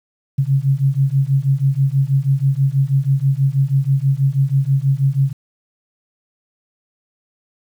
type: beating tone pair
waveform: sine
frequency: 133.6 / 139.8 Hz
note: C3 / C#3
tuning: +36 / +15 cents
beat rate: 6.2 Hz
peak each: -16 dBFS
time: 0.38-5.33 s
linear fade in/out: 10 ms
effects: 8-bit